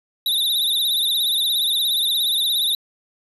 square tone with vibrato, 3729 Hz, A#7, in tune, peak -18 dBFS, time 0.26-2.75 s, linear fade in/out 2 ms, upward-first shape triangle, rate 17 Hz, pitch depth 120 cents each way, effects resampled to 32000 Hz

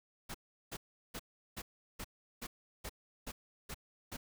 pink noise bursts, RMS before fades -43 dBFS, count 10, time 0.29-4.17 s, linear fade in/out 10 ms, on 55 ms, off 370 ms, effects none

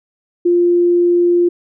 sine tone, 349.2 Hz, F4, in tune, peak -9 dBFS, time 0.45-1.49 s, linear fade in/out 10 ms, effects none

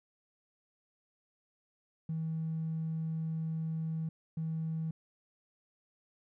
triangle tone bursts at uneven times, 160.7 Hz, E3, 44 cents flat, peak -29 dBFS, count 2, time 2.09-4.09 / 4.37-4.91 s, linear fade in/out 5 ms, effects tanh soft clip ceiling -30 dBFS

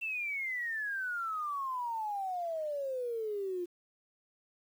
sine exponential sweep, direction down, 2706 to 345.6 Hz, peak -33 dBFS, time 0.01-3.66 s, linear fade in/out 20 ms, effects 10-bit

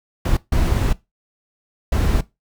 brown noise bursts at uneven times, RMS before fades -17 dBFS, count 3, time 0.25-0.37 / 0.52-0.93 / 1.92-2.21 s, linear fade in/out 5 ms, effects noise-tail reverb RT60 0.2 s tail -19 dB re dry

